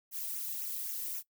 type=noise with flanger; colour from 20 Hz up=violet; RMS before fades=-38 dBFS; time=0.11-1.23 s; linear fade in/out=50 ms; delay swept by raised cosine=0.22 to 1.42 ms; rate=3.8 Hz; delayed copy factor=-0.6; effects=noise-tail reverb RT60 0.1 s tail -19 dB re dry